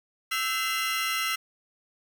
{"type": "tone cluster", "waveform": "35% pulse", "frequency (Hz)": [1317, 1548, 2043, 2823, 3305], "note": ["E6", "G6", "C7", "F7", "G#7"], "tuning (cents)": [-2, -22, -42, 18, -9], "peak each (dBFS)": [-29, -37, -29, -31, -37], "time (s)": [0.31, 1.36], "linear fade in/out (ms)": 10, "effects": []}